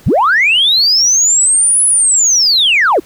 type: linear two-way sweep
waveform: sine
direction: up then down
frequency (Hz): 49.63 to 10290 to 268.6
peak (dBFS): -6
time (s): 0.06-3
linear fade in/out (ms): 10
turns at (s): 1.85
effects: tanh soft clip ceiling -3 dBFS + pink hiss -43 dBFS RMS until 3.05 s